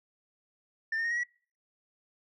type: tone with pitch steps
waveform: sine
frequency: 1789 / 1824.5 / 1860.7 / 1897.6 / 1935.2 Hz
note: A6 / A#6 / A#6 / A#6 / B6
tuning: +28 / -38 / -4 / +30 / -36 cents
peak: -26 dBFS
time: 0.92-1.235 s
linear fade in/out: 5 ms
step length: 63 ms
effects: noise-tail reverb RT60 0.4 s tail -23 dB re dry + tanh soft clip ceiling -27 dBFS